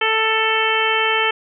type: harmonic tone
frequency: 441.9 Hz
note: A4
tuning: 7 cents sharp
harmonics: 1 / 2 / 3 / 4 / 5 / 6 / 7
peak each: -23 / -23 / -23 / -23 / -23 / -23 / -23 dBFS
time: 0.01-1.31 s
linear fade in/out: 5 ms
effects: none